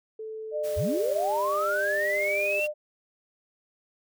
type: tone with pitch glide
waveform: sine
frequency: 438.1 to 401.7 Hz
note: A4 to G4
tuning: -7 to +42 cents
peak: -34 dBFS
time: 0.19-2.6 s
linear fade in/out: 5 ms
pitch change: -151 cents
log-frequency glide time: 0.66-1.12 s
type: tone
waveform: sine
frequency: 602 Hz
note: D5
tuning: 43 cents sharp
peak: -27 dBFS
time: 0.51-2.74 s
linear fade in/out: 50 ms
type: noise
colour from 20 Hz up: white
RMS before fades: -44 dBFS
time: 0.63-2.68 s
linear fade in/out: 20 ms
type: linear sweep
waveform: sine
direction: up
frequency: 56 to 2770 Hz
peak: -26 dBFS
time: 0.76-2.67 s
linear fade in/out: 20 ms
effects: none